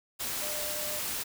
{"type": "tone in noise", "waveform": "sine", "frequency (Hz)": 600, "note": "D5", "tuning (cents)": 37, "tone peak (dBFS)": -40, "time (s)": [0.41, 1], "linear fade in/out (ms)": 20, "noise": "white", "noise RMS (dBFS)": -34, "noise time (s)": [0.19, 1.24], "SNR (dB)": -9, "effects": []}